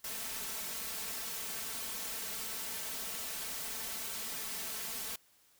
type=noise with comb filter; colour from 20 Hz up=white; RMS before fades=-40 dBFS; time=0.04-5.16 s; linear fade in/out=5 ms; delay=4.5 ms; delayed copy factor=+0.75; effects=white hiss -67 dBFS RMS until 5.59 s